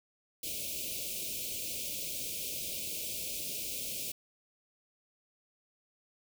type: band-stop noise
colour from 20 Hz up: white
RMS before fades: -38 dBFS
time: 0.43-4.12 s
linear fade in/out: 5 ms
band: 650 to 2300 Hz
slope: 96 dB/octave
effects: none